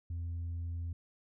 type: tone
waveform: sine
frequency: 84.8 Hz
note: E2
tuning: 50 cents sharp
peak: -33 dBFS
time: 0.1-0.93 s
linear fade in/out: 5 ms
effects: tanh soft clip ceiling -34 dBFS